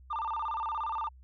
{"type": "tone with vibrato", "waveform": "sine", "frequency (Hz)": 1038, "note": "C6", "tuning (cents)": -14, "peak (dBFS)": -29, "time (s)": [0.1, 1.09], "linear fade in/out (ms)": 10, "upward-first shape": "square", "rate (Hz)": 17, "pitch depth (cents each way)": 250, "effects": ["tanh soft clip ceiling -29 dBFS", "added 64 Hz sine -51 dBFS peak until 1.23 s"]}